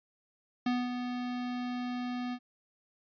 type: tone with ADSR envelope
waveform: square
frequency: 246.9 Hz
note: B3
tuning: in tune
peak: -27 dBFS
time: 0.66-2.39 s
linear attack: 5 ms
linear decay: 220 ms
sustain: -7 dB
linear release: 60 ms
effects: resampled to 11025 Hz